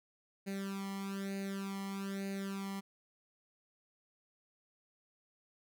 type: tone with flanger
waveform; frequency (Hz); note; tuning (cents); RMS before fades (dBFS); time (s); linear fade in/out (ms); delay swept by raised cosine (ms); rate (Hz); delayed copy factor
sawtooth; 196; G3; 0; -40; 0.46-2.81; 20; 0.45 to 0.97; 1.1; +0.9
effects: none